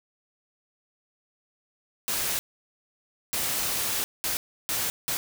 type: noise bursts at uneven times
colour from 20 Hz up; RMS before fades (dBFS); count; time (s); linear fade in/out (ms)
white; -28; 5; 2.08-2.39 / 3.33-4.04 / 4.24-4.37 / 4.69-4.9 / 5.08-5.17; 0
effects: none